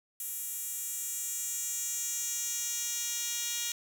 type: tone with high-pass filter sweep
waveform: 10% pulse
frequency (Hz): 473.9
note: A#4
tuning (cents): +28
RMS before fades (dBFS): -35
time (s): 0.2-3.72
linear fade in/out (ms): 2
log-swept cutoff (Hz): 10000 to 4600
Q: 1.9
effects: none

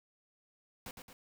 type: noise with echo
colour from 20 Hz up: pink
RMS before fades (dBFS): -45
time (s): 0.86-0.91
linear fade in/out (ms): 2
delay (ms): 110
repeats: 2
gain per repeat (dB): -5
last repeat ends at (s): 1.13
effects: none

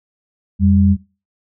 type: tone pair together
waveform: sine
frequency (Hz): 87.31 / 197.48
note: F2 / G3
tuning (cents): 0 / +13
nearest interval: octave + major second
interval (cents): 1413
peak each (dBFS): -12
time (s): 0.59-0.97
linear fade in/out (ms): 50
effects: noise-tail reverb RT60 0.3 s tail -18 dB re dry

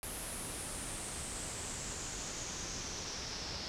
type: noise with low-pass filter sweep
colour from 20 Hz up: pink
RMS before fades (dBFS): -42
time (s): 0.03-3.68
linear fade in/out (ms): 0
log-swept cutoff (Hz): 11000 to 5100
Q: 5
effects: none

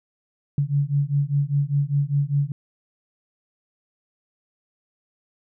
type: beating tone pair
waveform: sine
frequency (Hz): 140 / 145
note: C#3 / D3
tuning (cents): +18 / -22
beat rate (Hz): 5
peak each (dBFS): -22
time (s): 0.58-2.52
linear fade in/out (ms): 2
effects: none

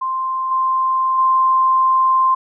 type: tone with level steps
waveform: sine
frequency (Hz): 1046.5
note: C6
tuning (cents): 0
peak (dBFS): -18 / -14 / -11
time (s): 0.01-2.35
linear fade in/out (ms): 10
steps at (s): 0.51 / 1.18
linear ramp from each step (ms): 5
effects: none

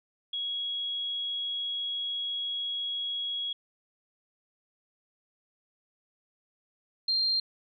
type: tone pair in turn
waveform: sine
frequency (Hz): 3322 / 4185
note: G#7 / C8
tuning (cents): 0 / 0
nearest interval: major third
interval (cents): 400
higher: second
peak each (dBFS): -30 / -24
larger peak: second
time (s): 0.33-3.53 / 7.08-7.4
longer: first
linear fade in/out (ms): 5
effects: none

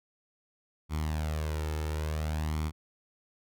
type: tone with flanger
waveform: sawtooth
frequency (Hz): 77.3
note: D#2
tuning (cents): -11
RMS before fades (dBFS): -32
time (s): 0.89-2.72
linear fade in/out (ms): 50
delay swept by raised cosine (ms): 0.89 to 2.29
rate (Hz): 0.57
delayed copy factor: +0.6
effects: none

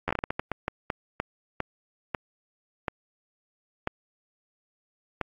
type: slowing click train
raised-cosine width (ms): 0.5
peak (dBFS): -12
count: 18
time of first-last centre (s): 0.08-5.213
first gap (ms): 11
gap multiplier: 1.35
effects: AAC 64 kbps

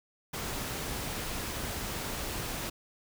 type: noise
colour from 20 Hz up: pink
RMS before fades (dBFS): -36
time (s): 0.33-2.7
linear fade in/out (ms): 10
effects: none

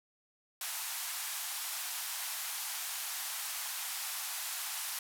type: band-pass noise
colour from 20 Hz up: white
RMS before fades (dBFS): -39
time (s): 0.61-4.99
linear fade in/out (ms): 2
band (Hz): 710 to 15000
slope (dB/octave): 48
effects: none

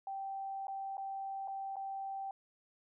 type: tone with dropouts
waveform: sine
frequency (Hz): 780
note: G5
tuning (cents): -9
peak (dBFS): -38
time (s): 0.07-2.31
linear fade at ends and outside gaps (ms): 2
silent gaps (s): 0.67-0.681 / 0.97-0.979 / 1.476-1.481 / 1.758-1.766
effects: none

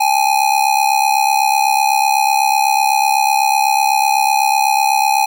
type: ring-modulated tone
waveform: square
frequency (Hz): 830.6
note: G#5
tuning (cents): 0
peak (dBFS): -9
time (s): 0-5.26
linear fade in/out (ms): 10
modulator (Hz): 34
effects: none

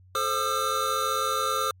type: tone cluster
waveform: square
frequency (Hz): 434.6 / 526 / 1211 / 1342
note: A4 / C5 / D#6 / E6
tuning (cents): -21 / +9 / -47 / +31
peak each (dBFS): -35 / -33 / -28 / -29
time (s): 0.15-1.71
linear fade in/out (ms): 2
effects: added 92 Hz sine -51 dBFS peak until 1.8 s + MP3 64 kbps

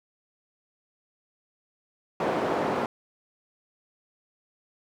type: band-pass noise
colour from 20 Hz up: white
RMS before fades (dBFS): -27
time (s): 2.2-2.86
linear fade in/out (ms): 2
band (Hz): 220 to 710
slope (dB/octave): 12
effects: none

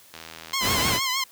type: click train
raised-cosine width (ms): 0.2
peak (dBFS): -21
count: 33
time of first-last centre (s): 0.14-0.534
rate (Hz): 81.3
type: tone with vibrato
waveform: 10% pulse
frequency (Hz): 1046.5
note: C6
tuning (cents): 0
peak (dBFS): -15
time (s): 0.53-1.24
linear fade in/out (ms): 5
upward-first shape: triangle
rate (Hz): 6.5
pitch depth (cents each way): 93
type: noise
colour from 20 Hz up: pink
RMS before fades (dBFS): -25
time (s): 0.6-1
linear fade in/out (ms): 50
effects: white hiss -52 dBFS RMS until 1.31 s + high-pass 60 Hz 12 dB/octave

